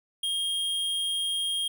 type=tone; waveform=square; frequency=3236 Hz; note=G#7; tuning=46 cents flat; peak=-27 dBFS; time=0.23-1.68 s; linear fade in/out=5 ms; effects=none